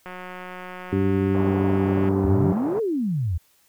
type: click train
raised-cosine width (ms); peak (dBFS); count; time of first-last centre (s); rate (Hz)
0.5; -22; 370; 0.06-2.087; 182
type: harmonic tone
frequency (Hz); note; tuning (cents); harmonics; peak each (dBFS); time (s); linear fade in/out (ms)
96.9; G2; -20; 1 / 2 / 3 / 4; -24 / -24 / -24 / -24; 0.92-2.53; 10
type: band-pass noise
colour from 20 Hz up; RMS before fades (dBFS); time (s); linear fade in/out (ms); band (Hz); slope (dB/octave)
white; -32; 1.34-2.8; 10; 110 to 940; 24
type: exponential two-way sweep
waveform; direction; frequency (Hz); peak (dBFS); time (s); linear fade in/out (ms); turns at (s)
sine; up then down; 73 to 467.9 to 76.4; -21; 2.24-3.38; 10; 2.8
effects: white hiss -61 dBFS RMS until 3.68 s